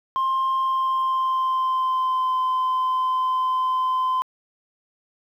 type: tone with pitch glide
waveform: sine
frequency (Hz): 1057 to 1029.3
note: C6 to C6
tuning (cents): +17 to -29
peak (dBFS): -17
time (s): 0.16-4.22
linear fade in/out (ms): 0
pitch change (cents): -46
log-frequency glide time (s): 0.55-2.37
effects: tanh soft clip ceiling -18 dBFS + 9-bit